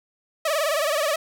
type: tone with vibrato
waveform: sawtooth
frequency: 606 Hz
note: D#5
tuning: 46 cents flat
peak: -17 dBFS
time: 0.45-1.16 s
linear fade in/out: 5 ms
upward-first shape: sine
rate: 19 Hz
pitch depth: 130 cents each way
effects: none